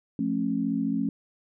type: chord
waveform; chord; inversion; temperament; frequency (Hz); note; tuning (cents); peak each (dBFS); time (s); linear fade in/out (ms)
sine; F augmented; none; just; 174.61 / 218.3 / 272.8; F3 / A3 / C#4; 0 / -13 / -28; -32 / -28 / -27; 0.19-1.09; 2
effects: none